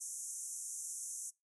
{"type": "band-pass noise", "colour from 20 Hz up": "pink", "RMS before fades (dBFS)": -44, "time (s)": [0, 1.31], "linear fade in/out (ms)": 20, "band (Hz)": [6000, 11000], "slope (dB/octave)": 96, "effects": ["noise-tail reverb RT60 0.2 s tail -22 dB re dry"]}